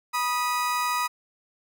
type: tone pair together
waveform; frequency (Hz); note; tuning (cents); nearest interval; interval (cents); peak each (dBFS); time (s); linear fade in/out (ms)
35% pulse; 976.9 / 1244.5; B5 / D#6; -19 / 0; major third; 419; -25; 0.13-1.08; 20
effects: none